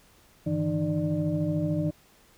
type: tone cluster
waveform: sine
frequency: 99.4 / 149.1 / 162.6 / 304.1 / 592 Hz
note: G2 / D3 / E3 / D#4 / D5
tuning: +25 / +27 / -23 / -40 / +14 cents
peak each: -35 / -33 / -27 / -29 / -33 dBFS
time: 0.46-1.91 s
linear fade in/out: 10 ms
effects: tanh soft clip ceiling -15 dBFS + pink hiss -59 dBFS RMS until 2.37 s